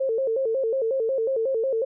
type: tone with vibrato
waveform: sine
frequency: 490 Hz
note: B4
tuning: 14 cents flat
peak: -21 dBFS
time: 0-1.85 s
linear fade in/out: 10 ms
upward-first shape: square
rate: 5.5 Hz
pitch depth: 150 cents each way
effects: none